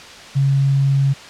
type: tone with tanh clipping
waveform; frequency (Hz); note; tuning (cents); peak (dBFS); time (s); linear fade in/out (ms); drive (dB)
triangle; 137.6; C#3; -12; -12; 0.35-1.14; 20; 3
effects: white hiss -37 dBFS RMS until 1.29 s + low-pass 5000 Hz 12 dB/octave